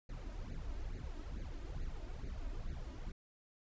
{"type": "noise with flanger", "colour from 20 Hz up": "brown", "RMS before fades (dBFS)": -43, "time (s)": [0.09, 3.12], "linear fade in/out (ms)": 5, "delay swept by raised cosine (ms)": [0.45, 3.25], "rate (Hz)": 2.3, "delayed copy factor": 0.8, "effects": ["resampled to 16000 Hz"]}